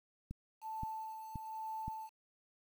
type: click train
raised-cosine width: 5 ms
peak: -30 dBFS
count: 4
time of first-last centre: 0.31-1.881 s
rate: 1.91 Hz
type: tone with tremolo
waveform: sine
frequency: 880 Hz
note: A5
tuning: in tune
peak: -39 dBFS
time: 0.61-2.1 s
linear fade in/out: 50 ms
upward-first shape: sine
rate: 1.1 Hz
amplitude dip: 55%
effects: 10-bit